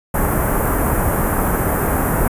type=band-stop noise; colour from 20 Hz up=pink; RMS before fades=-17 dBFS; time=0.14-2.28 s; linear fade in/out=5 ms; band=1600 to 11000 Hz; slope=24 dB/octave; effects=resampled to 32000 Hz